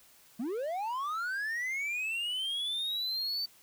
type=linear sweep; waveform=triangle; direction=up; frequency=207.7 to 4588 Hz; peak=-30 dBFS; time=0.39-3.46 s; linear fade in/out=10 ms; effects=white hiss -60 dBFS RMS until 3.62 s